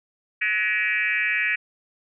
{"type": "tone with frequency modulation", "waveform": "sine", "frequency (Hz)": 2110, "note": "C7", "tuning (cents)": 14, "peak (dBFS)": -20, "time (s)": [0.41, 1.56], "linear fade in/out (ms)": 10, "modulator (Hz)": 208, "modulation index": 2.2, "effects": []}